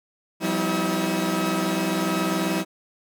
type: tone cluster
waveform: sawtooth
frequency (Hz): 174.1 / 194.4 / 253 / 320.9 / 1285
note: F3 / G3 / B3 / E4 / E6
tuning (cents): -5 / -14 / +42 / -46 / -45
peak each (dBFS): -25 / -23 / -30 / -22 / -29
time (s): 0.4-2.65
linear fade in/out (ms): 50
effects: none